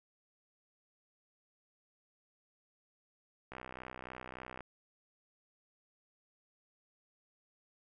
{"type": "click train", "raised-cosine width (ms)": 0.5, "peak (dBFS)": -30, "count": 70, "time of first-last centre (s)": [3.52, 4.607], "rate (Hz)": 63.5, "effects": []}